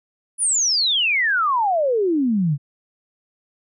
sine exponential sweep, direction down, 10180 to 134.7 Hz, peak -16 dBFS, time 0.38-2.58 s, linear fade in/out 50 ms, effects none

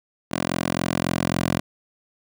10% pulse tone with high-pass filter sweep, 43.65 Hz, F1, in tune, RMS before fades -24 dBFS, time 0.31-1.6 s, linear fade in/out 10 ms, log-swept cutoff 240 to 140 Hz, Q 0.76, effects none

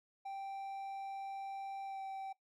triangle tone with pitch glide, 783 to 774.9 Hz, G5 to G5, -2 to -20 cents, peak -39 dBFS, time 0.25-2.33 s, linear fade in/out 10 ms, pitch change -18 cents, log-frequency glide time 1.85-2.01 s, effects noise-tail reverb RT60 0.1 s tail -18 dB re dry

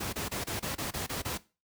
pink noise bursts, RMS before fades -34 dBFS, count 9, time 0-1.378 s, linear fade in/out 10 ms, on 130 ms, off 26 ms, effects noise-tail reverb RT60 0.3 s tail -18 dB re dry + high-pass 60 Hz 12 dB/octave

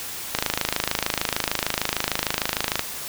click train, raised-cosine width 0.2 ms, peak -3 dBFS, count 66, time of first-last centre 0.35-2.794 s, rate 26.6 Hz, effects white hiss -33 dBFS RMS until 3.08 s

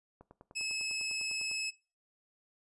click train, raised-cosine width 1 ms, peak -38 dBFS, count 14, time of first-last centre 0.21-1.514 s, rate 9.97 Hz
20% pulse tone, 2590 Hz, E7, 31 cents flat, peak -29 dBFS, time 0.55-1.71 s, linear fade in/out 20 ms
effects noise-tail reverb RT60 0.3 s tail -19 dB re dry + resampled to 24000 Hz

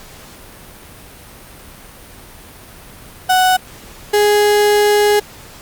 35% pulse tone pair in turn, 742 / 415.1 Hz, F#5 / G#4, +5 / -1 cents, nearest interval minor seventh, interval 1006 cents, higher first, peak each -8 dBFS, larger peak neither, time 3.29-3.57 / 4.13-5.2 s, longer second, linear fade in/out 10 ms, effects pink hiss -38 dBFS RMS until 5.61 s + Opus 48 kbps

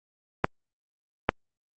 clicks, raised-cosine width 0.5 ms, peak -4 dBFS, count 2, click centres 0.444 / 1.291 s, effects Opus 32 kbps

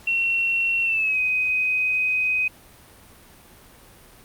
sine tone with pitch glide, 2723 to 2511 Hz, F7 to D#7, -44 to +15 cents, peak -19 dBFS, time 0.07-2.48 s, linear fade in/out 5 ms, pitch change -141 cents, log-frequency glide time 0.83-1.19 s, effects pink hiss -49 dBFS RMS until 4.24 s + Opus 48 kbps

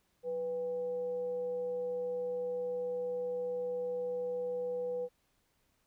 sine tone with frequency modulation, 493.9 Hz, B4, in tune, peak -33 dBFS, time 0.23-5.09 s, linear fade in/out 50 ms, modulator 310 Hz, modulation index 0.21, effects pink hiss -75 dBFS RMS until 5.86 s

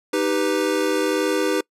square chord, Eb augmented, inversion none, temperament equal, 311.1 / 392 / 493.9 Hz, Eb4 / G4 / B4, 0 / 0 / 0 cents, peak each -24 dBFS, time 0.13-1.61 s, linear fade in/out 5 ms, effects noise-tail reverb RT60 0.1 s tail -25 dB re dry + low-pass 12000 Hz 12 dB/octave

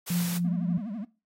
white high-pass noise, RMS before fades -36 dBFS, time 0.06-0.39 s, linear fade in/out 20 ms, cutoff 190 Hz, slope 48 dB/octave
sine tone with tremolo, 174.61 Hz, F3, in tune, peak -23 dBFS, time 0.1-0.78 s, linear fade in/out 5 ms, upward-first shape sine, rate 3.5 Hz, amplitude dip 40%
triangle tone with vibrato, 215.3 Hz, A3, 37 cents flat, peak -30 dBFS, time 0.44-1.05 s, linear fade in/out 10 ms, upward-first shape triangle, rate 12 Hz, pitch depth 240 cents each way
effects noise-tail reverb RT60 0.3 s tail -19 dB re dry + AAC 48 kbps

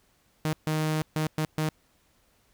sawtooth tone bursts at uneven times, 155.56 Hz, D#3, in tune, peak -21 dBFS, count 5, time 0.45-0.53 / 0.67-1.02 / 1.16-1.27 / 1.38-1.45 / 1.58-1.69 s, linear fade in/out 0 ms, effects pink hiss -66 dBFS RMS until 2.53 s

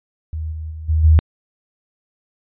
sine tone with level steps, 78.8 Hz, D#2, 23 cents sharp, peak -22 / -25 / -28 / -13 / -7 dBFS, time 0.33-1.19 s, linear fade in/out 0 ms, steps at 0.51 / 0.7 / 0.88 / 1.03 s, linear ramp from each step 20 ms, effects resampled to 8000 Hz

